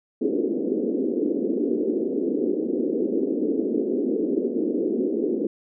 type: band-pass noise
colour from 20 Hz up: white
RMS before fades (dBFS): -24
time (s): 0.21-5.47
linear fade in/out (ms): 5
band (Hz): 230 to 440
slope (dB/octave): 48
effects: none